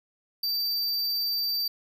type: tone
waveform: square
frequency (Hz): 4653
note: D8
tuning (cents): -17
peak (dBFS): -26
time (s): 0.43-1.68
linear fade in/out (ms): 5
effects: none